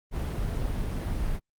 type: noise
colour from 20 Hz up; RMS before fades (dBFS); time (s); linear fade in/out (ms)
brown; -29; 0.11-1.4; 50
effects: Opus 32 kbps